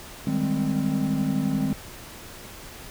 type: chord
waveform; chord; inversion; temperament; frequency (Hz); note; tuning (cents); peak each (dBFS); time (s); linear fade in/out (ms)
triangle; Ab major seventh; second; equal; 155.56 / 196 / 207.7 / 261.6; Eb3 / G3 / Ab3 / C4; 0 / 0 / 0 / 0; -26 / -27 / -26 / -24; 0.27-1.73; 2
effects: pink hiss -42 dBFS RMS until 2.9 s